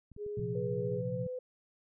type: clicks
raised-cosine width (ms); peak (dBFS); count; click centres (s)
5; -41 / -37 / -39 / -33; 4; 0.117 / 0.165 / 0.264 / 0.397
type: tone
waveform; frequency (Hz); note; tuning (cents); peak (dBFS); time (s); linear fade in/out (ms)
sine; 415.3; G#4; 0; -36; 0.17-1.02; 50
type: chord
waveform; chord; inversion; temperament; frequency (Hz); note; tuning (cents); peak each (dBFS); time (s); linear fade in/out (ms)
sine; Bb suspended second; none; equal; 116.54 / 130.81 / 174.61; Bb2 / C3 / F3; 0 / 0 / 0; -39; 0.37-1.27; 5
type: tone with pitch glide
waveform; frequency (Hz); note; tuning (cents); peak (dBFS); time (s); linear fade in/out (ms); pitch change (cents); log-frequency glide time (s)
sine; 488 to 505.2; B4 to B4; -21 to +39; -36; 0.55-1.39; 5; +60; 0.76-1.13
effects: none